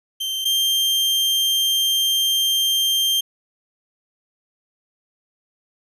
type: tone pair in turn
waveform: 40% pulse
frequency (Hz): 3134 / 3170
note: G7 / G7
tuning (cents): -1 / +19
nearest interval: unison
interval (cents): 20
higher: second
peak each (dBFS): -22 / -16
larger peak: second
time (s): 0.2-0.45 / 0.45-3.21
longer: second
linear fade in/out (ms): 10
effects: resampled to 32000 Hz